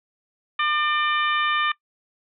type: harmonic tone with a mistuned harmonic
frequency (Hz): 600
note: D5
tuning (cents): +37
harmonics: 2 / 3 / 4 / 5 / 6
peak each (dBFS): -22 / -26 / -28 / -30 / -32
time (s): 0.59-1.72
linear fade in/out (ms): 5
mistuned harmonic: 4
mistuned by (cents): -18
effects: noise-tail reverb RT60 0.1 s tail -22 dB re dry